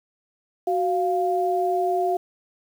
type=tone pair together; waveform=sine; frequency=371.1 / 698.5 Hz; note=F#4 / F5; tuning=+5 / 0 cents; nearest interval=major seventh; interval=1095 cents; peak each=-23 / -22 dBFS; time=0.67-2.17 s; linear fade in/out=5 ms; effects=8-bit